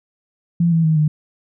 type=tone with pitch steps; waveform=sine; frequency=170.3 / 164.12 / 158.16 / 152.42 Hz; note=F3 / E3 / D#3 / D#3; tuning=-43 / -7 / +29 / -35 cents; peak=-12 dBFS; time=0.6-1.08 s; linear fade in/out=5 ms; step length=120 ms; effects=none